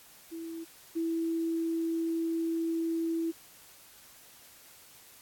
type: tone pair in turn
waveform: sine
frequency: 329.6 / 329.6 Hz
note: E4 / E4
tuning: 0 / 0 cents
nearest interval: unison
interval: 0 cents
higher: neither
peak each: -37 / -28 dBFS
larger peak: second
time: 0.31-0.65 / 0.95-3.32 s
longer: second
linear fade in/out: 20 ms
effects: white hiss -55 dBFS RMS until 5.21 s + AAC 64 kbps

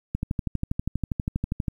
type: click train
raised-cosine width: 5 ms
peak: -13 dBFS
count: 20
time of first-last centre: 0.15-1.682 s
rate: 12.4 Hz
effects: 9-bit

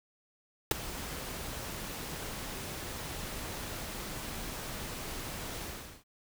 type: noise with ADSR envelope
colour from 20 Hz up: pink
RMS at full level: -22 dBFS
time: 0.71-6.04 s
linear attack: 3 ms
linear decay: 12 ms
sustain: -18 dB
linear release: 390 ms
effects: none

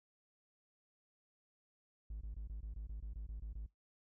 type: tone bursts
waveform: triangle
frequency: 53 Hz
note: G#1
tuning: 36 cents sharp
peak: -39 dBFS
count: 12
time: 2.1-3.662 s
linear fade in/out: 5 ms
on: 110 ms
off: 22 ms
effects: noise-tail reverb RT60 0.2 s tail -23 dB re dry + tanh soft clip ceiling -36 dBFS

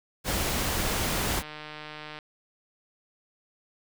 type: noise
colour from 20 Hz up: pink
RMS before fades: -28 dBFS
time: 0.24-1.43 s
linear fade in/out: 50 ms
type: click train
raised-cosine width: 0.3 ms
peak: -24 dBFS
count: 212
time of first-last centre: 0.8-2.188 s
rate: 152 Hz
effects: none

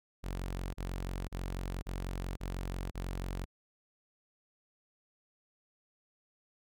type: tone bursts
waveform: sawtooth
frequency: 45.51 Hz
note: F#1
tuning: 28 cents flat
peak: -32 dBFS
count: 6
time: 0.23-3.455 s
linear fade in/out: 20 ms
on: 510 ms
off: 33 ms
effects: none

